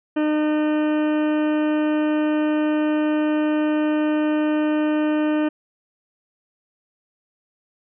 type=harmonic tone; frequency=304.2 Hz; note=D#4; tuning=39 cents flat; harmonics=1 / 2 / 3 / 4 / 5 / 6 / 8 / 9 / 10; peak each=-18 / -26 / -34 / -36 / -36 / -38 / -41 / -43 / -44 dBFS; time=0.16-5.49 s; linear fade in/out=10 ms; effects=none